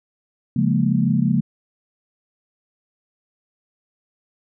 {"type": "chord", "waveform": "sine", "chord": "Bb minor seventh", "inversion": "first", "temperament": "equal", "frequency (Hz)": [138.59, 174.61, 207.7, 233.1], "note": ["Db3", "F3", "Ab3", "Bb3"], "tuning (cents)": [0, 0, 0, 0], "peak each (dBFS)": -21, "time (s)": [0.56, 1.41], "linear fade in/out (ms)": 5, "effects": []}